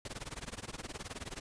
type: noise with tremolo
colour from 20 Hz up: pink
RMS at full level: -40 dBFS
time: 0.05-1.4 s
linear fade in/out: 2 ms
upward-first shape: sine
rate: 19 Hz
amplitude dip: 95%
effects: resampled to 22050 Hz